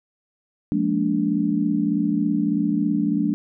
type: chord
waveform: sine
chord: Bb dominant seventh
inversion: second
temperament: just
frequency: 174.81 / 209.8 / 233.1 / 291.4 Hz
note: F3 / Ab3 / Bb3 / D4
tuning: +2 / +18 / 0 / -13 cents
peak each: -26 / -23 / -27 / -22 dBFS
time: 0.72-3.34 s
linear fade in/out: 0 ms
effects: none